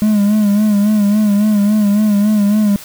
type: tone with vibrato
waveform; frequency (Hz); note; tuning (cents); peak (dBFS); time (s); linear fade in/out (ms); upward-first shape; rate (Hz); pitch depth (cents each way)
triangle; 208.1; G#3; +4; -7; 0.02-2.76; 0; sine; 3.6; 58
effects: white hiss -34 dBFS RMS until 2.84 s

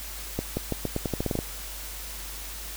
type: accelerating click train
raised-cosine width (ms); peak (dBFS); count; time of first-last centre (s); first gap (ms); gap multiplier
2; -13; 12; 0.39-1.389; 180; 0.85
effects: added 50 Hz sine -40 dBFS peak until 2.76 s + white hiss -39 dBFS RMS until 2.76 s

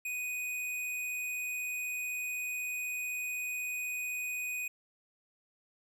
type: tone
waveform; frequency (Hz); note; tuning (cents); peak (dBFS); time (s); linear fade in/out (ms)
square; 2489; D#7; 0; -35; 0.05-4.68; 5
effects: none

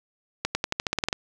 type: accelerating click train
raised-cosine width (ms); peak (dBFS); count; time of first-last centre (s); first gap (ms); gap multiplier
0.2; -7; 11; 0.45-1.128; 100; 0.91
effects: none

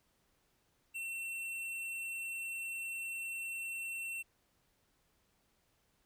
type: tone with hard clipping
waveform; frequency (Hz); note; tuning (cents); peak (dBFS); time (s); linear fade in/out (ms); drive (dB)
sine; 2705; E7; +44; -40; 0.94-4.23; 20; 10
effects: pink hiss -75 dBFS RMS until 6.05 s

